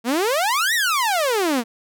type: exponential two-way sweep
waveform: sawtooth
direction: up then down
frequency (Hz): 220 to 1977 to 220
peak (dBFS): -14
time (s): 0.04-1.64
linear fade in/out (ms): 50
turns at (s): 0.74
effects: none